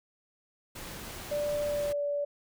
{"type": "noise", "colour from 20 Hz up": "pink", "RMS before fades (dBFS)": -42, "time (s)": [0.75, 1.93], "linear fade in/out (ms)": 10}
{"type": "tone with pitch glide", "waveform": "sine", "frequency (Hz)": [587.3, 577.2], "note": ["D5", "D5"], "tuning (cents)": [0, -30], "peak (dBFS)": -28, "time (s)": [1.31, 2.25], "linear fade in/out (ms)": 10, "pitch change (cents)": -30, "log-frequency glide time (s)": [1.62, 2.02]}
{"effects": []}